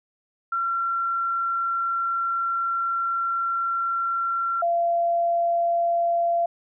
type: tone pair in turn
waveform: sine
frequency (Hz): 1364 / 684.6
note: F6 / F5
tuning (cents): -41 / -35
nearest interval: octave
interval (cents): 1194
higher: first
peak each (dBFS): -22 / -19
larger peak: second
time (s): 0.52-4.62 / 4.62-6.46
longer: first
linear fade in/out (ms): 5
effects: none